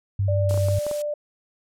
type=tone with vibrato; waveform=sine; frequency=98 Hz; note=G2; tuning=in tune; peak=-19 dBFS; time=0.19-0.79 s; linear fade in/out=5 ms; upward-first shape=square; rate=6.1 Hz; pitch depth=11 cents each way
type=tone with pitch glide; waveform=sine; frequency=587.3 to 591.7 Hz; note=D5 to D5; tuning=0 to +13 cents; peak=-24 dBFS; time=0.28-1.14 s; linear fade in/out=5 ms; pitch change=+13 cents; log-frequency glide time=0.46-0.77 s
type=noise; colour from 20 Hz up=blue; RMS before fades=-35 dBFS; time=0.49-1.02 s; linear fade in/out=2 ms
type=clicks; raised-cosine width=1 ms; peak=-20 dBFS; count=6; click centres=0.51 / 0.542 / 0.576 / 0.685 / 0.866 / 0.913 s
effects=low-pass 10000 Hz 12 dB/octave